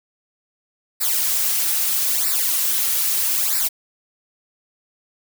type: noise with flanger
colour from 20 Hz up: blue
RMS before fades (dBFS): -20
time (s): 1-3.69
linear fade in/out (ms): 20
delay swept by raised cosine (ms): 0.31 to 5.61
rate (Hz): 0.78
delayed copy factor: -1
effects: none